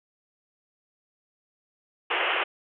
white band-pass noise, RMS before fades -26 dBFS, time 2.1-2.44 s, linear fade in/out 10 ms, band 340 to 3100 Hz, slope 96 dB/octave, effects none

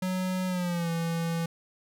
square tone with pitch glide, 185 to 166.73 Hz, F#3 to E3, 0 to +20 cents, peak -28 dBFS, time 0.02-1.46 s, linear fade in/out 5 ms, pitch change -180 cents, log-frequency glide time 0.47-0.9 s, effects none

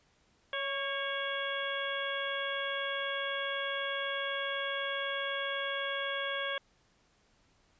harmonic tone with a mistuned harmonic, 556 Hz, C#5, 5 cents sharp, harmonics 1 / 2 / 3 / 4 / 5 / 6, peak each -38 / -40 / -37 / -42 / -44 / -39 dBFS, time 0.53-6.58 s, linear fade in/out 2 ms, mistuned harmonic 3, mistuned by -42 cents, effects pink hiss -69 dBFS RMS until 7.79 s + resampled to 16000 Hz

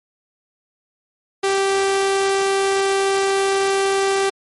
sawtooth tone, 390.7 Hz, G4, 6 cents flat, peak -12 dBFS, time 1.43-4.3 s, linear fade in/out 10 ms, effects MP3 48 kbps

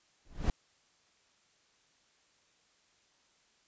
brown noise with exponential growth, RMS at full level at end -24 dBFS, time 0.25-0.5 s, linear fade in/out 2 ms, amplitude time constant 54 ms, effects white hiss -69 dBFS RMS until 3.67 s + resampled to 16000 Hz

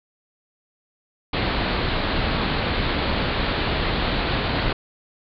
pink low-pass noise, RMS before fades -23 dBFS, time 1.33-4.73 s, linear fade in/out 5 ms, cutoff 4500 Hz, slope 96 dB/octave, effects none

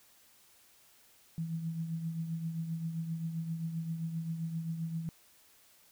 sine tone with tremolo, 163.9 Hz, E3, 10 cents flat, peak -31 dBFS, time 1.38-5.09 s, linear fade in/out 0 ms, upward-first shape triangle, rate 7.6 Hz, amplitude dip 60%, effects white hiss -63 dBFS RMS until 5.91 s

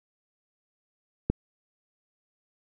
click, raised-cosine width 3 ms, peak -10 dBFS, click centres 1.3 s, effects none

